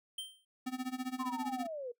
square tone with exponential decay, 3136 Hz, G7, in tune, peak -36 dBFS, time 0.18-0.45 s, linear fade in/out 5 ms, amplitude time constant 58 ms
square tone with tremolo, 255.6 Hz, C4, 40 cents flat, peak -34 dBFS, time 0.66-1.67 s, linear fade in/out 10 ms, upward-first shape sine, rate 15 Hz, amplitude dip 90%
sine linear sweep, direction down, 1067 to 465.7 Hz, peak -38 dBFS, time 1.19-1.92 s, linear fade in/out 10 ms
effects noise-tail reverb RT60 0.1 s tail -20 dB re dry

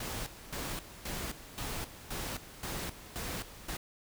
pink noise with tremolo, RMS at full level -38 dBFS, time 0-3.77 s, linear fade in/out 5 ms, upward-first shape square, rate 1.9 Hz, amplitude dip 75%, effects none

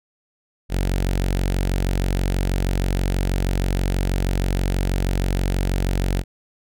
sawtooth tone with notch filter, 46.25 Hz, F#1, in tune, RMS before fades -21 dBFS, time 0.69-6.24 s, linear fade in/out 50 ms, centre 1100 Hz, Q 2, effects none

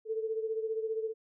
sine beating tone pair, 440 / 455 Hz, A4 / A#4, 0 / -42 cents, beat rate 15 Hz, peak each -32 / -38 dBFS, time 0.05-1.14 s, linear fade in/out 50 ms, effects none

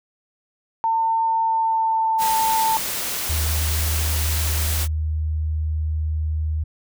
sine tone with pitch glide, 902 to 890.1 Hz, A5 to A5, +43 to +20 cents, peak -17 dBFS, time 0.84-2.77 s, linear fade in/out 0 ms, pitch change -23 cents, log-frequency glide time 1.27-2.18 s
white noise, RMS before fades -26 dBFS, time 2.18-4.88 s, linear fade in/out 50 ms
sine tone, 77.8 Hz, D#2, in tune, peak -20 dBFS, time 3.29-6.64 s, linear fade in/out 10 ms
effects none

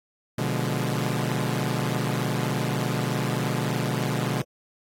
sawtooth chord, B diminished seventh, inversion none, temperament equal, 123.47 / 146.83 / 174.61 / 207.7 Hz, B2 / D3 / F3 / Ab3, 0 / 0 / 0 / 0 cents, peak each -24 / -25 / -28 / -28 dBFS, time 0.38-4.42 s, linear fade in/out 5 ms, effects AAC 48 kbps

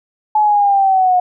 sine linear sweep, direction down, 858 to 720 Hz, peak -9 dBFS, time 0.35-1.2 s, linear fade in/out 5 ms, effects none

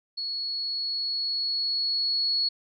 sine tone with level ramp, 4363 Hz, C#8, 28 cents flat, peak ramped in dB -29 to -22 dBFS, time 0.17-2.49 s, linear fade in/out 10 ms, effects none

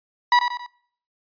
35% pulse tone with echo, 972 Hz, B5, 28 cents flat, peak -11 dBFS, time 0.32-0.39 s, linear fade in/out 2 ms, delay 91 ms, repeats 3, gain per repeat -7 dB, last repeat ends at 0.663 s, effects noise-tail reverb RT60 0.6 s tail -24 dB re dry + resampled to 11025 Hz

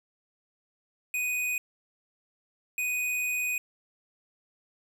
square tone pair in turn, 2489 / 2489 Hz, D#7 / D#7, 0 / 0 cents, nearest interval unison, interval 0 cents, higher neither, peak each -28 dBFS, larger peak neither, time 1.14-1.58 / 2.78-3.58 s, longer second, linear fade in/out 2 ms, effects none

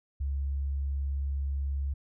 sine tone, 69.3 Hz, C#2, in tune, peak -28 dBFS, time 0.2-1.94 s, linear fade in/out 10 ms, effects none

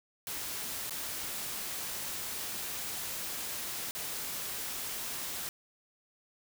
white noise with dropouts, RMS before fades -38 dBFS, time 0.27-5.49 s, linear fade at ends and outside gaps 1 ms, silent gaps 0.896-0.907 / 3.91-3.95 s, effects none

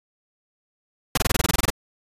pink noise bursts, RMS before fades -19 dBFS, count 12, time 1.15-1.703 s, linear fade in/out 5 ms, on 25 ms, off 23 ms, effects resampled to 32000 Hz

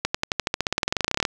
accelerating click train, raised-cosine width 0.2 ms, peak -4 dBFS, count 24, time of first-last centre 0.05-1.252 s, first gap 95 ms, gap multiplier 0.94, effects none

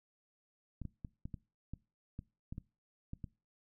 clicks, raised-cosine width 5 ms, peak -30 dBFS, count 11, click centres 0.817 / 0.853 / 1.048 / 1.255 / 1.342 / 1.736 / 2.191 / 2.525 / 2.581 / 3.134 / 3.242 s, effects noise-tail reverb RT60 0.3 s tail -22 dB re dry

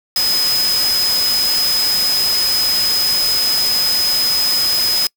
sine tone in noise, 5050 Hz, D#8, 25 cents sharp, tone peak -14 dBFS, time 0.16-5.07 s, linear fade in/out 2 ms, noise white, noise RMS -22 dBFS, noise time 0.16-5.07 s, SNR +5 dB, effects noise-tail reverb RT60 0.1 s tail -26 dB re dry

